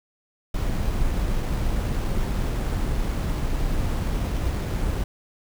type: noise with sample-and-hold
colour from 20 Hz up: brown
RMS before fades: -24 dBFS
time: 0.54-5.04 s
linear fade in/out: 5 ms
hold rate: 8820 Hz
effects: none